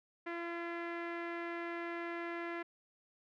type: tone with low-pass filter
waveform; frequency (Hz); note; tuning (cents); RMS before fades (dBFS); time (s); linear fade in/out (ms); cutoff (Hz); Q
sawtooth; 340.7; F4; -43; -41; 0.26-2.63; 10; 2000; 2.7
effects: none